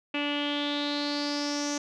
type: tone with low-pass filter sweep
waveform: sawtooth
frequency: 290.3 Hz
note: D4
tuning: 20 cents flat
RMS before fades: -30 dBFS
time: 0.14-1.78 s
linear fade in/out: 5 ms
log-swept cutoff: 2700 to 6200 Hz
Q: 6.9
effects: none